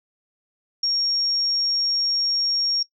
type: tone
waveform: sine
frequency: 5560 Hz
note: F8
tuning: 9 cents flat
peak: -19 dBFS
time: 0.83-2.83 s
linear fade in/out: 5 ms
effects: noise-tail reverb RT60 0.1 s tail -21 dB re dry